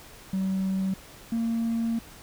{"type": "tone pair in turn", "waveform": "triangle", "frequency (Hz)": [190.7, 229.2], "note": ["G3", "A#3"], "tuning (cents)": [-47, -29], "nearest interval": "minor third", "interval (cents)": 318, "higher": "second", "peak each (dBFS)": -21, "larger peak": "neither", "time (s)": [[0.33, 0.94], [1.32, 1.99]], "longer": "second", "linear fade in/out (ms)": 5, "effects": ["tanh soft clip ceiling -20 dBFS", "pink hiss -48 dBFS RMS until 2.22 s"]}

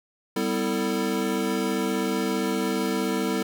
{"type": "tone cluster", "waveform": "square", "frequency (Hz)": [195.7, 251, 328.2, 447.4], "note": ["G3", "B3", "E4", "A4"], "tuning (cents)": [-3, 28, -8, 29], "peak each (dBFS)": -30, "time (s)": [0.36, 3.43], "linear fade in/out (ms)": 5, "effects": []}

